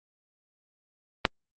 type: click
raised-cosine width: 0.3 ms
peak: -3 dBFS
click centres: 1.252 s
effects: Opus 32 kbps